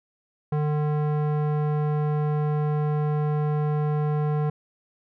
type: tone with low-pass filter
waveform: square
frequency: 150 Hz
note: D3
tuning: 37 cents sharp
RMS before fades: -24 dBFS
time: 0.52-4.5 s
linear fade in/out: 5 ms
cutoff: 1000 Hz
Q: 0.93
effects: none